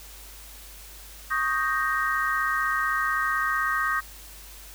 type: chord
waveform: sine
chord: Eb dominant seventh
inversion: third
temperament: equal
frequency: 1108.7 / 1244.5 / 1568 / 1864.7 Hz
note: Db6 / Eb6 / G6 / Bb6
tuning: 0 / 0 / 0 / 0 cents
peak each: -31 / -27 / -28 / -28 dBFS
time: 1.3-4.01 s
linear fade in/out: 20 ms
effects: added 50 Hz sine -46 dBFS peak until 4.74 s + white hiss -46 dBFS RMS until 4.74 s